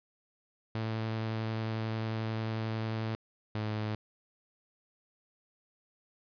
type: tone pair in turn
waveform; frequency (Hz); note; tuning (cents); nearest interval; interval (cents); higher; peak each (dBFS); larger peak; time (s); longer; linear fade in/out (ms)
sawtooth; 111.1 / 107.5; A2 / A2; +17 / -40; minor second; 57; first; -28; neither; 0.75-3.15 / 3.55-3.95; first; 0
effects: resampled to 11025 Hz + 11-bit